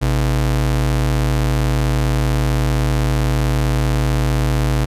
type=ring-modulated tone; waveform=square; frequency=93.1 Hz; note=F#2; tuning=11 cents sharp; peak=-12 dBFS; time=0.01-4.86 s; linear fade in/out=20 ms; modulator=37.8 Hz; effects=resampled to 32000 Hz